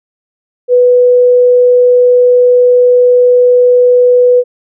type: tone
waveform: sine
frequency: 493.9 Hz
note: B4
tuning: in tune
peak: -3 dBFS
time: 0.68-4.44 s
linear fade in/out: 50 ms
effects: none